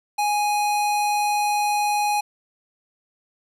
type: tone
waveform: square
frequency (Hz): 830.6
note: G#5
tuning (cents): 0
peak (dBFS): -20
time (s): 0.18-2.21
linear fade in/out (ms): 10
effects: resampled to 32000 Hz + 9-bit